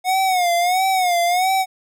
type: tone with vibrato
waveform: square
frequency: 727 Hz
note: F#5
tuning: 31 cents flat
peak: -16 dBFS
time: 0.04-1.66 s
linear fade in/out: 50 ms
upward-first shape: sine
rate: 1.5 Hz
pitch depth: 95 cents each way
effects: none